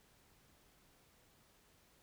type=silence; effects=pink hiss -69 dBFS RMS until 2.02 s